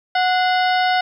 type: harmonic tone with a mistuned harmonic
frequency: 735 Hz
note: F#5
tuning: 12 cents flat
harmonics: 1 / 2 / 3 / 4 / 5 / 6 / 7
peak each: -16 / -22 / -26 / -28 / -30 / -32 / -33 dBFS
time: 0.15-1.01 s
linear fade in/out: 5 ms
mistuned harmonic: 3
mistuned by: -110 cents
effects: 9-bit